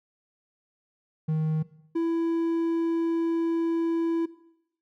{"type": "tone pair in turn", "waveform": "triangle", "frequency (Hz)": [156.7, 332], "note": ["D#3", "E4"], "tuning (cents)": [13, 12], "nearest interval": "octave + minor second", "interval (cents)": 1299, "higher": "second", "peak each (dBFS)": -21, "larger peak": "neither", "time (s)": [[1.28, 1.63], [1.95, 4.26]], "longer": "second", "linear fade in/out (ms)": 10, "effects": ["noise-tail reverb RT60 0.8 s tail -18 dB re dry"]}